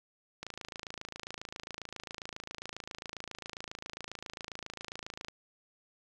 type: click train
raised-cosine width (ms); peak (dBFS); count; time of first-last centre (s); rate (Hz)
0.2; -23; 134; 0.43-5.284; 27.4
effects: none